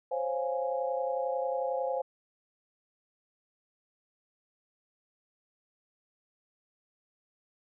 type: chord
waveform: sine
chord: Db major seventh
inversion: third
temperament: equal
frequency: 523.3 / 554.4 / 698.5 / 830.6 Hz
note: C5 / Db5 / F5 / Ab5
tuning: 0 / 0 / 0 / 0 cents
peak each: -31 / -37 / -37 / -36 dBFS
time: 0.11-2.02 s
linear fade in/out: 10 ms
effects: none